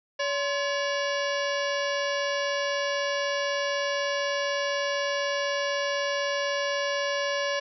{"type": "harmonic tone with a mistuned harmonic", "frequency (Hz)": 568, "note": "C#5", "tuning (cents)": 42, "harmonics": [1, 2, 3, 4, 5, 6, 7, 8, 9, 10], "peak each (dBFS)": [-28, -34, -32, -38, -36, -42, -44, -42, -42, -42], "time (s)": [0.19, 7.6], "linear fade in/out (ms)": 10, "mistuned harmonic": 2, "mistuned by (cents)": -140, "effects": []}